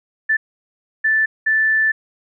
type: tone bursts at uneven times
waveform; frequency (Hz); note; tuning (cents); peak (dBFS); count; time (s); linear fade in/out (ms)
sine; 1759; A6; -1; -13; 3; 0.29-0.37 / 1.04-1.26 / 1.46-1.92; 10
effects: none